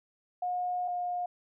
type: tone pair in turn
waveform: sine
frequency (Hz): 720 / 713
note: F#5 / F5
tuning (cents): -47 / +36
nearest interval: unison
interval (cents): 17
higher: first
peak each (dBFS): -29 / -30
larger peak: first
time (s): 0.42-0.88 / 0.88-1.26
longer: first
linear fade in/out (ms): 5
effects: none